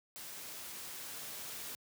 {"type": "noise with level ramp", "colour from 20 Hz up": "white", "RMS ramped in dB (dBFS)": [-47, -44], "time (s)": [0.16, 1.75], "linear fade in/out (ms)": 0, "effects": ["high-pass 80 Hz 12 dB/octave"]}